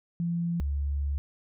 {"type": "tone pair in turn", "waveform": "sine", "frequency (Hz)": [170.6, 70.97], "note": ["F3", "C#2"], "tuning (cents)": [-40, 41], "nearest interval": "octave + minor third", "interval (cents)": 1519, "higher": "first", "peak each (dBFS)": -26, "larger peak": "neither", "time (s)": [[0.2, 0.6], [0.6, 1.18]], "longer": "second", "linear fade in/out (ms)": 0, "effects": []}